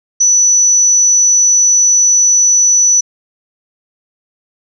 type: tone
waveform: sine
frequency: 5950 Hz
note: F#8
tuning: 9 cents sharp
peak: -6 dBFS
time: 0.2-3.01 s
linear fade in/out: 10 ms
effects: none